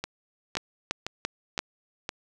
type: two click trains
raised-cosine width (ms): 0.2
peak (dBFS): -14 / -10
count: 5 / 4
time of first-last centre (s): 0.04-2.091 / 0.57-1.59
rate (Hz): 1.95 / 2.94
effects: none